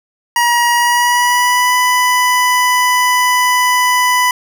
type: tone with pitch glide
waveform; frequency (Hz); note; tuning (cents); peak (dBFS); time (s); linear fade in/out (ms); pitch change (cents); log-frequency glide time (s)
25% pulse; 954 to 994.5; A#5 to B5; +40 to +12; -6; 0.36-4.31; 2; +72; 0.74-1.75
effects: none